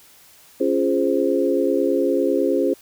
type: chord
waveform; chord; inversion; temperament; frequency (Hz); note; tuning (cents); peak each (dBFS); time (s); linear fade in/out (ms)
sine; Db major seventh; none; equal with one note detuned; 277.2 / 345.4 / 415.3 / 523.3; Db4 / F4 / Ab4 / C5; 0 / -19 / 0 / 0; -22; 0.6-2.74; 10
effects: white hiss -50 dBFS RMS until 2.81 s